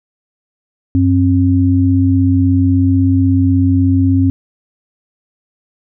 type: tone pair together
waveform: sine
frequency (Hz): 94.8 / 268.1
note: F#2 / C4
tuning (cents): +43 / +42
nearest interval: octave + tritone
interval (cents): 1799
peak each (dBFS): -11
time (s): 0.95-4.3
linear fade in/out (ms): 0
effects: none